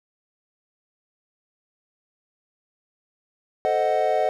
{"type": "chord", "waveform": "triangle", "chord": "A diminished seventh", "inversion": "none", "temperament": "equal", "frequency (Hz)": [440, 523.3, 622.3, 740], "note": ["A4", "C5", "Eb5", "Gb5"], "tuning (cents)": [0, 0, 0, 0], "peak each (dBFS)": [-25, -25, -21, -21], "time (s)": [3.65, 4.29], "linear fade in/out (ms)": 0, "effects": []}